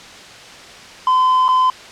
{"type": "tone with dropouts", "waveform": "triangle", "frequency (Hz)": 1023, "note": "C6", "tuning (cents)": -39, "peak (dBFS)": -9, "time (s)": [1.07, 1.7], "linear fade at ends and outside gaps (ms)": 2, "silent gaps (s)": [1.482, 1.488], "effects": ["white hiss -37 dBFS RMS until 1.91 s", "low-pass 5000 Hz 12 dB/octave"]}